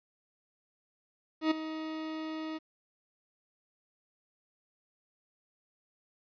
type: tone with ADSR envelope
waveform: 40% pulse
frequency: 315.3 Hz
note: D#4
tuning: 23 cents sharp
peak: -22 dBFS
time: 1.41-2.59 s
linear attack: 100 ms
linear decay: 11 ms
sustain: -13 dB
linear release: 24 ms
effects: resampled to 11025 Hz + 10-bit